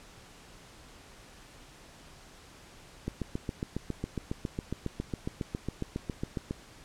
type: click train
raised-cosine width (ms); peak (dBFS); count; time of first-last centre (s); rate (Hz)
3; -19; 26; 3.08-6.509; 7.29
effects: pink hiss -53 dBFS RMS until 6.84 s + low-pass 9000 Hz 12 dB/octave